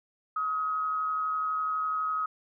sine tone with amplitude modulation, 1268 Hz, D#6, 32 cents sharp, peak -25 dBFS, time 0.36-2.26 s, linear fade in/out 5 ms, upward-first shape sine, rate 152 Hz, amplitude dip 40%, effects none

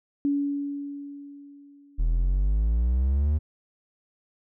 sine tone with exponential decay, 284 Hz, C#4, 42 cents sharp, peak -20 dBFS, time 0.25-2.37 s, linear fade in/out 0 ms, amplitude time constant 460 ms
triangle exponential sweep, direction up, 38.87 to 77.78 Hz, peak -18 dBFS, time 1.98-3.39 s, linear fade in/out 20 ms
effects none

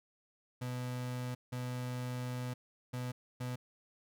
35% pulse tone bursts at uneven times, 124.9 Hz, B2, 20 cents sharp, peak -35 dBFS, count 4, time 0.61-1.35 / 1.52-2.54 / 2.93-3.12 / 3.4-3.56 s, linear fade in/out 10 ms, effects none

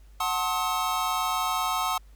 square chord, F# diminished seventh, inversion none, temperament just, 740 / 888 / 1065.6 / 1278.7 Hz, F#5 / A5 / C6 / Eb6, 0 / +16 / +31 / +47 cents, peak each -32 / -33 / -31 / -30 dBFS, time 0.2-1.98 s, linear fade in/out 5 ms, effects added 50 Hz sine -48 dBFS peak until 2.15 s + pink hiss -64 dBFS RMS until 2.15 s

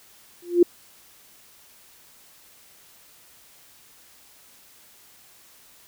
sine tone with exponential growth, 349.2 Hz, F4, in tune, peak -8 dBFS, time 0.42-0.63 s, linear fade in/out 5 ms, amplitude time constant 45 ms, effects white hiss -53 dBFS RMS until 5.87 s

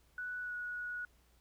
sine tone with pitch glide, 1480 to 1461.3 Hz, F#6 to F#6, 0 to -22 cents, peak -38 dBFS, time 0.18-1.05 s, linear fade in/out 2 ms, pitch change -22 cents, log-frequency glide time 0.41-0.54 s, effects added 60 Hz sine -67 dBFS peak until 1.4 s + pink hiss -71 dBFS RMS until 1.4 s

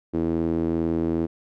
sawtooth tone with band-pass filter, 82.41 Hz, E2, in tune, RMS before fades -24 dBFS, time 0.13-1.27 s, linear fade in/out 20 ms, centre 320 Hz, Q 3, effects none

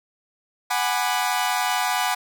sawtooth chord, G# half-diminished seventh, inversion third, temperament equal with one note detuned, 740 / 830.6 / 987.8 / 1194.5 Hz, F#5 / G#5 / B5 / D6, 0 / 0 / 0 / +29 cents, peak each -21 / -23 / -23 / -26 dBFS, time 0.7-2.15 s, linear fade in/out 10 ms, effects none

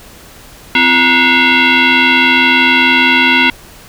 sine tone with frequency modulation, 343.3 Hz, F4, 30 cents flat, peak -6 dBFS, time 0.75-3.5 s, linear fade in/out 2 ms, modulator 602 Hz, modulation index 5, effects pink hiss -37 dBFS RMS until 3.88 s

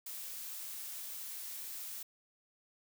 blue noise, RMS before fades -44 dBFS, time 0.06-2.03 s, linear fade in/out 5 ms, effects none

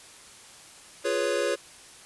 square chord, C# dominant seventh, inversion first, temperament equal, 349.2 / 415.3 / 493.9 / 554.4 Hz, E#4 / G#4 / B4 / C#5, 0 / 0 / 0 / 0 cents, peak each -33 / -31 / -31 / -29 dBFS, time 1.04-1.56 s, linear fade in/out 20 ms, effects white hiss -49 dBFS RMS until 2.05 s + resampled to 24000 Hz

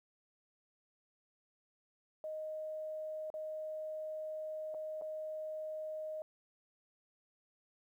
sine tone with dropouts, 622.3 Hz, D#5, in tune, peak -39 dBFS, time 2.24-6.22 s, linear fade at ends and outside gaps 1 ms, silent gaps 3.302-3.34 / 4.742-4.746 / 5.013-5.02 s, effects 12-bit

